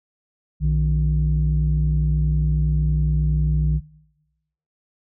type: tone pair together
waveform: sine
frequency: 60.9 / 153.29 Hz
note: B1 / D#3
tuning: -24 / -25 cents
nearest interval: octave + major third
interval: 1599 cents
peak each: -18 dBFS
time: 0.6-3.81 s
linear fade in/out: 50 ms
effects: noise-tail reverb RT60 1.0 s tail -22 dB re dry + tanh soft clip ceiling -11 dBFS